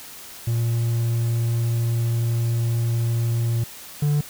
triangle tone pair in turn, 116.54 / 147.09 Hz, A#2 / D3, 0 / +3 cents, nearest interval major third, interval 403 cents, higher second, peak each -17 / -15 dBFS, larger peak second, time 0.47-3.64 / 4.02-4.21 s, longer first, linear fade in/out 5 ms, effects white hiss -40 dBFS RMS until 4.29 s

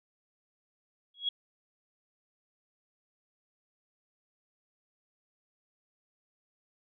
sine tone with exponential growth, 3322 Hz, G#7, in tune, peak -24 dBFS, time 1.14-1.29 s, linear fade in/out 5 ms, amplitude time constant 31 ms, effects none

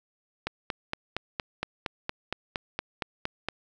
click train, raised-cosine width 0.3 ms, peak -13 dBFS, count 14, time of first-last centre 0.47-3.486 s, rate 4.31 Hz, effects none

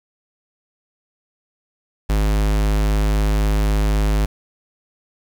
square tone, 51.91 Hz, G#1, in tune, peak -16 dBFS, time 2.09-4.26 s, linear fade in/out 10 ms, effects 7-bit

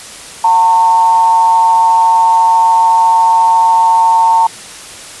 sine tone with amplitude modulation, 907 Hz, A#5, 48 cents flat, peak -3 dBFS, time 0.44-4.47 s, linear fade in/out 5 ms, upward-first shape sine, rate 176 Hz, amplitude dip 50%, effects white hiss -30 dBFS RMS until 5.2 s + resampled to 24000 Hz

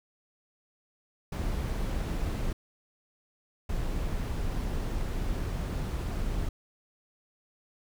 brown noise bursts at uneven times, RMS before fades -31 dBFS, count 2, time 1.32-2.53 / 3.69-6.49 s, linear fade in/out 5 ms, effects none

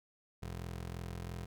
30% pulse ring-modulated tone, 86 Hz, F2, 26 cents flat, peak -35 dBFS, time 0.42-1.46 s, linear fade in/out 10 ms, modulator 21.4 Hz, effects none

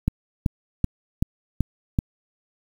click train, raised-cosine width 5 ms, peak -7 dBFS, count 6, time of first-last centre 0.08-1.988 s, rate 2.62 Hz, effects 7-bit

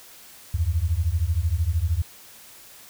sine beating tone pair, 76.6 / 89.6 Hz, D#2 / F2, -27 / +45 cents, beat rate 13 Hz, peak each -23 dBFS, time 0.54-2.02 s, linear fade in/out 5 ms, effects white hiss -47 dBFS RMS until 2.89 s

